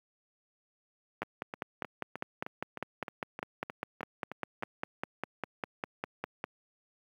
two click trains, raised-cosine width 0.5 ms, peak -18 / -23 dBFS, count 27 / 12, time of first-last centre 1.22-6.441 / 1.23-4.625 s, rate 4.98 / 3.24 Hz, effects high-pass 150 Hz 12 dB/octave + 10-bit

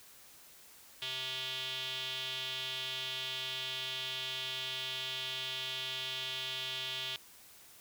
square tone with band-pass filter, 130 Hz, C3, 11 cents flat, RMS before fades -39 dBFS, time 1.02-7.16 s, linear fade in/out 0 ms, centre 3300 Hz, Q 5.1, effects white hiss -57 dBFS RMS until 7.8 s

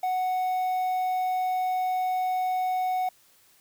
triangle tone with quantisation, 740 Hz, F#5, in tune, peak -22 dBFS, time 0.03-3.09 s, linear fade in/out 5 ms, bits 8, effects white hiss -60 dBFS RMS until 3.6 s

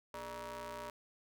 sawtooth ring-modulated tone, 178.8 Hz, F3, 41 cents sharp, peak -36 dBFS, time 0.14-0.9 s, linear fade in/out 2 ms, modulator 773 Hz, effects none

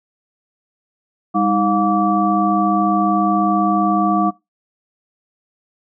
sine tone cluster, 200.8 / 315.2 / 713 / 1157 Hz, G3 / D#4 / F5 / D6, +42 / +23 / +36 / -26 cents, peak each -19 dBFS, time 1.34-4.31 s, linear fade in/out 20 ms, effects noise-tail reverb RT60 0.2 s tail -21 dB re dry

